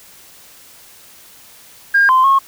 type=tone with pitch steps; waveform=sine; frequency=1613 / 1037 / 1088 Hz; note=G6 / C6 / C#6; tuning=+49 / -16 / -33 cents; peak=-7 dBFS; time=1.94-2.39 s; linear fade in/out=10 ms; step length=150 ms; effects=tanh soft clip ceiling -4 dBFS + white hiss -43 dBFS RMS until 2.47 s